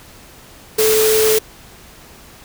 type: tone in noise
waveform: sine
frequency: 436 Hz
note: A4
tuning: 16 cents flat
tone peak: -12 dBFS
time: 0.78-1.39 s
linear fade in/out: 10 ms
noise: white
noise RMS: -18 dBFS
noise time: 0.78-1.39 s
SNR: +3 dB
effects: pink hiss -42 dBFS RMS until 2.44 s